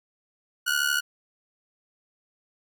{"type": "ring-modulated tone", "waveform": "sawtooth", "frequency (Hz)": 1460, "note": "F#6", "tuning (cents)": -24, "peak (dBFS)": -16, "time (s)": [0.66, 1.01], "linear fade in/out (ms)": 20, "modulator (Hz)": 36.1, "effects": []}